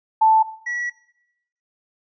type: tone pair in turn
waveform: sine / triangle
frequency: 880 / 1936 Hz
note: A5 / B6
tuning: 0 / -35 cents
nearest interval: octave + major second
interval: 1365 cents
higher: second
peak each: -11 / -22 dBFS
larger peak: first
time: 0.21-0.43 / 0.66-0.9 s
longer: second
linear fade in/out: 10 ms
effects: noise-tail reverb RT60 0.8 s tail -18 dB re dry + resampled to 16000 Hz